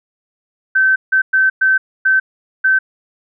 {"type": "tone bursts at uneven times", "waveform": "sine", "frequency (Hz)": 1541, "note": "G6", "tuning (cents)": -30, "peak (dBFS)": -9, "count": 6, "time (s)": [[0.75, 0.96], [1.12, 1.22], [1.33, 1.5], [1.61, 1.78], [2.05, 2.2], [2.64, 2.79]], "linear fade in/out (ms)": 10, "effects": []}